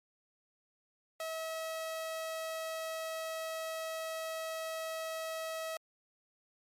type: tone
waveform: sawtooth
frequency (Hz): 644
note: E5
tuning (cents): -41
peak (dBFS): -33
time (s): 1.2-5.77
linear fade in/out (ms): 2
effects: MP3 64 kbps